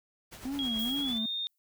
pink noise with tremolo, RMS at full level -45 dBFS, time 0.31-1.19 s, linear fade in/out 20 ms, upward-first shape sine, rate 9.2 Hz, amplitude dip 50%
triangle tone with vibrato, 250 Hz, B3, 21 cents sharp, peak -30 dBFS, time 0.45-1.26 s, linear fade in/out 5 ms, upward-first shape sine, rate 2.3 Hz, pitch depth 220 cents each way
sine tone with pitch glide, 3296 to 3657 Hz, G#7 to A#7, -14 to -34 cents, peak -31 dBFS, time 0.59-1.47 s, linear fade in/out 0 ms, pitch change +180 cents, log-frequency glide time 1-1.24 s
violet noise with exponential decay, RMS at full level -40 dBFS, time 0.79-1.58 s, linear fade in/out 0 ms, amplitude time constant 170 ms
effects none

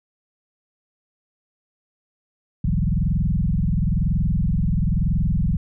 sine tone with frequency modulation, 105.1 Hz, G#2, 21 cents sharp, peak -17 dBFS, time 2.64-5.57 s, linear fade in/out 5 ms, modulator 21 Hz, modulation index 3.9, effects none

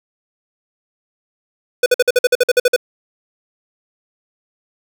square tone bursts, 495.8 Hz, B4, 7 cents sharp, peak -9 dBFS, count 12, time 1.83-2.763 s, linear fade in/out 5 ms, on 31 ms, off 51 ms, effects none

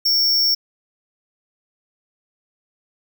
square tone, 5470 Hz, F8, 37 cents flat, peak -15 dBFS, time 0.05-0.55 s, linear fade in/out 10 ms, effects 8-bit

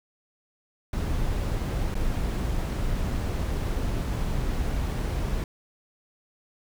brown noise with dropouts, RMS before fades -27 dBFS, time 0.93-5.44 s, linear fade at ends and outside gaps 2 ms, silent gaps 1.943-1.952 s, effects none

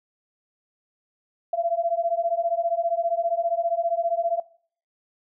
sine beating tone pair, 671 / 686 Hz, E5 / F5, +31 / -31 cents, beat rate 15 Hz, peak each -25 / -25 dBFS, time 1.53-4.4 s, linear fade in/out 5 ms, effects noise-tail reverb RT60 0.5 s tail -20 dB re dry

